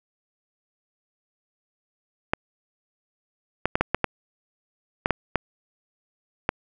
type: clicks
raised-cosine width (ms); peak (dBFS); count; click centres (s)
0.5; -5; 10; 2.335 / 3.656 / 3.755 / 3.81 / 3.946 / 4.043 / 5.059 / 5.107 / 5.357 / 6.491
effects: none